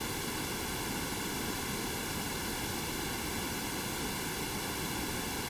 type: noise with comb filter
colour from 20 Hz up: pink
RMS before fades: -36 dBFS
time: 0-5.49 s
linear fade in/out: 10 ms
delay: 1.6 ms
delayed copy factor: -0.65
effects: resampled to 32000 Hz